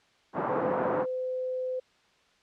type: band-pass noise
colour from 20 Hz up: white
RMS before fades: -30 dBFS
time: 0.33-1.06 s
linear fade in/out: 50 ms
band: 140 to 1100 Hz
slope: 24 dB/octave
type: tone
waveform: sine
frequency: 511 Hz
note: C5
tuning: 41 cents flat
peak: -29 dBFS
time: 0.49-1.8 s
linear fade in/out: 10 ms
effects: white hiss -64 dBFS RMS until 2.42 s + low-pass 4000 Hz 12 dB/octave